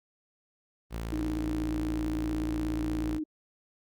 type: tone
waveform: sawtooth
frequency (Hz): 56.3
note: A1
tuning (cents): +40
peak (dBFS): -29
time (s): 0.9-3.2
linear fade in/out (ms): 50
type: tone with vibrato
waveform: sine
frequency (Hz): 309.2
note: D#4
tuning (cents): -11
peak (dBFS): -30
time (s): 1.12-3.24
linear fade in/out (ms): 10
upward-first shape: square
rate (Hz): 17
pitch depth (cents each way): 24
effects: Opus 32 kbps